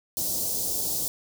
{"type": "band-stop noise", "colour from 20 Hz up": "white", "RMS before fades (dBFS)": -28, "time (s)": [0.17, 1.08], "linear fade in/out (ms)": 0, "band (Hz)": [680, 4700], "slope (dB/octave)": 24, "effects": []}